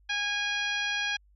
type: harmonic tone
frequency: 821 Hz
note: G#5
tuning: 20 cents flat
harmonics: 1 / 2 / 3 / 4 / 5 / 6 / 7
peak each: -40 / -31 / -33 / -34 / -41 / -43 / -43 dBFS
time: 0.09-1.17 s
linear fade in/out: 10 ms
effects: added 50 Hz sine -58 dBFS peak until 1.35 s